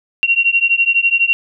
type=beating tone pair; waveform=sine; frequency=2743 / 2755 Hz; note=F7 / F7; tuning=-32 / -24 cents; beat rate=12 Hz; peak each=-14 dBFS; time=0.23-1.33 s; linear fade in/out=0 ms; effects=none